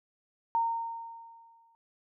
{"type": "tone with exponential decay", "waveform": "sine", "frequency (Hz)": 920, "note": "A#5", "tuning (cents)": -23, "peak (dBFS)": -23, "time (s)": [0.55, 1.75], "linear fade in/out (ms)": 0, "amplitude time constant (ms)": 260, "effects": []}